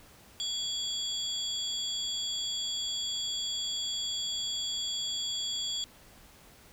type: tone cluster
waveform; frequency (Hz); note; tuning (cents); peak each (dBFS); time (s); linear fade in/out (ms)
sine; 3356 / 4634 / 7330; G#7 / D8 / A#8; +17 / -24 / -30; -32 / -38 / -39; 0.4-5.84; 0
effects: tanh soft clip ceiling -22 dBFS + pink hiss -56 dBFS RMS until 6.72 s